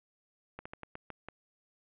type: slowing click train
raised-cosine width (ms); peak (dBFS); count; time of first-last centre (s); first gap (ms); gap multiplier
0.5; -27; 7; 0.59-1.286; 65; 1.23
effects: resampled to 8000 Hz + 10-bit